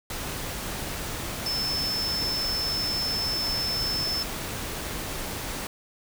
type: tone in noise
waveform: sine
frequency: 5274 Hz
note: E8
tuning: in tune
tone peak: -26 dBFS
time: 1.46-4.23 s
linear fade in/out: 2 ms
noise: pink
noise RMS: -33 dBFS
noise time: 0.1-5.67 s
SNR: +4 dB
effects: none